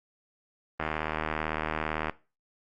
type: click train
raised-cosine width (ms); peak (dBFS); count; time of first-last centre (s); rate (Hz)
0.5; -14; 102; 0.8-2.097; 77.9
effects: noise-tail reverb RT60 0.3 s tail -19 dB re dry + Opus 24 kbps